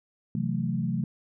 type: chord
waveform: sine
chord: F# half-diminished seventh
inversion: second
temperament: equal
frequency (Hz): 130.81 / 164.81 / 185 / 220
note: C3 / E3 / F#3 / A3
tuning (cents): 0 / 0 / 0 / 0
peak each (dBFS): -31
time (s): 0.35-1.04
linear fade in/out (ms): 2
effects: none